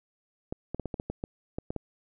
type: clicks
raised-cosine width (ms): 2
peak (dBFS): -19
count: 11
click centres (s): 0.525 / 0.746 / 0.797 / 0.857 / 0.942 / 0.999 / 1.1 / 1.239 / 1.585 / 1.705 / 1.763
effects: none